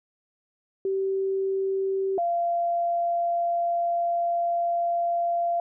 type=tone pair in turn; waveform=sine; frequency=386.3 / 688.3 Hz; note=G4 / F5; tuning=-25 / -25 cents; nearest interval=minor seventh; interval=1000 cents; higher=second; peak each=-23 / -22 dBFS; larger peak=second; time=0.85-2.18 / 2.18-5.6 s; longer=second; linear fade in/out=2 ms; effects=none